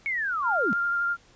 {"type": "linear sweep", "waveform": "sine", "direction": "down", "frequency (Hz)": [2238, 171.7], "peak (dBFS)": -25, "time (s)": [0.06, 0.73], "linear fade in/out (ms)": 0}
{"type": "tone with vibrato", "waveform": "sine", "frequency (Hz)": 1396.9, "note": "F6", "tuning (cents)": 0, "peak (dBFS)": -23, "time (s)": [0.42, 1.17], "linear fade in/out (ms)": 50, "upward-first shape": "sine", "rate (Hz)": 12, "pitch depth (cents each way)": 13}
{"effects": ["pink hiss -57 dBFS RMS until 1.35 s", "resampled to 16000 Hz"]}